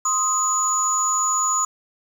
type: tone cluster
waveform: sine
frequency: 1049 / 1254 / 6860 Hz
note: C6 / D#6 / A8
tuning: +4 / +13 / -45 cents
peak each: -25 / -24 / -20 dBFS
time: 0.05-1.65 s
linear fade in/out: 5 ms
effects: 7-bit